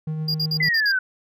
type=tone with tremolo; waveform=triangle; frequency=156.1 Hz; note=D#3; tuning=6 cents sharp; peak=-21 dBFS; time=0.07-0.69 s; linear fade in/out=5 ms; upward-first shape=triangle; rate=8.3 Hz; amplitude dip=30%
type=tone bursts; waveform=triangle; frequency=4820 Hz; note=D8; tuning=44 cents sharp; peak=-20 dBFS; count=6; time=0.28-0.919 s; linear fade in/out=5 ms; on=64 ms; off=51 ms
type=linear sweep; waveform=sine; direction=down; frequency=2046 to 1480 Hz; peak=-18 dBFS; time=0.6-0.99 s; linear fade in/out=5 ms
effects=none